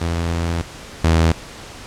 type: tone pair in turn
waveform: sawtooth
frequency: 84.2 / 81.61 Hz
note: E2 / E2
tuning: +37 / -17 cents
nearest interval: minor second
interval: 54 cents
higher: first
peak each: -15 / -8 dBFS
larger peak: second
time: 0.01-0.62 / 1.04-1.32 s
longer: first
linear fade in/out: 5 ms
effects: pink hiss -36 dBFS RMS until 1.86 s + low-pass 8000 Hz 12 dB/octave